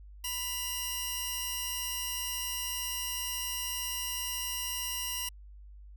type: tone pair together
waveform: 10% pulse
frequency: 995 / 2814 Hz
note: B5 / F7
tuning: +13 / +12 cents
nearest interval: octave + tritone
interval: 1799 cents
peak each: -32 / -25 dBFS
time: 0.24-5.29 s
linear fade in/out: 5 ms
effects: added 50 Hz sine -47 dBFS peak until 5.96 s